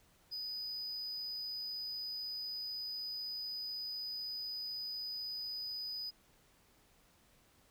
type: tone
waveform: triangle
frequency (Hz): 4978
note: D#8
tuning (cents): 0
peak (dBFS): -38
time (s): 0.31-6.11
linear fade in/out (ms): 20
effects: pink hiss -68 dBFS RMS until 7.7 s